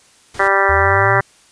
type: noise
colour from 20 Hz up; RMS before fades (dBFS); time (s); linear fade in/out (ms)
pink; -35; 0.34-0.48; 5
type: harmonic tone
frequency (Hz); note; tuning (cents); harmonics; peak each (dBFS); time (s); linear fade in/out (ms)
196; G3; 0; 2 / 3 / 4 / 5 / 6 / 7 / 8 / 9 / 10; -20 / -20 / -20 / -20 / -20 / -20 / -20 / -20 / -20; 0.39-1.21; 10
type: exponential sweep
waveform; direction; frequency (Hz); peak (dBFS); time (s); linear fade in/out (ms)
sine; up; 75.5 to 125.4; -19; 0.69-1.21; 5
effects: white hiss -50 dBFS RMS until 1.51 s + resampled to 22050 Hz